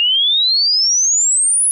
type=exponential sweep; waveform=sine; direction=up; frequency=2794 to 10530 Hz; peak=-11 dBFS; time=0-1.71 s; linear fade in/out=0 ms; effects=none